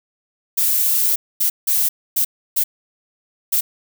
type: noise bursts at uneven times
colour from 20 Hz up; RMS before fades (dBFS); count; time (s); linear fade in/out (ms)
violet; -17; 6; 0.57-1.16 / 1.4-1.5 / 1.67-1.89 / 2.16-2.25 / 2.56-2.64 / 3.52-3.61; 10
effects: none